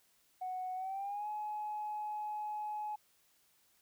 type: tone with pitch glide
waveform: sine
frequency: 740 to 845.1 Hz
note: F#5 to G#5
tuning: 0 to +30 cents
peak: -36 dBFS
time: 0.41-2.96 s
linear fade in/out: 10 ms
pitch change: +230 cents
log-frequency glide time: 0.75-1.28 s
effects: tanh soft clip ceiling -32 dBFS + white hiss -71 dBFS RMS until 3.81 s